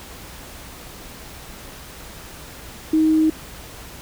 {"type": "tone", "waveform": "sine", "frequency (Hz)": 314.7, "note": "D#4", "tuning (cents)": 20, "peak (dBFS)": -13, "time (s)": [2.93, 3.3], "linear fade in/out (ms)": 5, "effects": ["added 60 Hz sine -46 dBFS peak until 4.01 s", "pink hiss -39 dBFS RMS until 4.01 s"]}